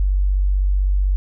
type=tone; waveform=sine; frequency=47.9 Hz; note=G1; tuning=39 cents flat; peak=-14 dBFS; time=0-1.16 s; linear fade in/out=0 ms; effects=none